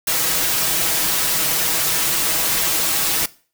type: noise with comb filter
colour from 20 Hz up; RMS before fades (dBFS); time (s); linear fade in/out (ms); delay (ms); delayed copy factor
white; -19; 0.07-3.26; 5; 6.2; +0.75
effects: noise-tail reverb RT60 0.4 s tail -20 dB re dry